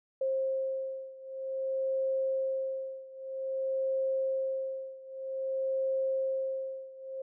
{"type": "beating tone pair", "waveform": "sine", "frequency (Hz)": [531, 531.52], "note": ["C5", "C5"], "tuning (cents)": [25, 27], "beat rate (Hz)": 0.52, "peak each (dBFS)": [-32, -34], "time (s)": [0.21, 7.22], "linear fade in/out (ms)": 5, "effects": []}